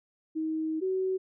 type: tone pair in turn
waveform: sine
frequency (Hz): 316.3 / 376.6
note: D#4 / F#4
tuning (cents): +29 / +31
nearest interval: minor third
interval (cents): 302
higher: second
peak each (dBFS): -28 / -26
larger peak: second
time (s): 0.35-0.81 / 0.81-1.18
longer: first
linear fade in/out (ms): 20
effects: none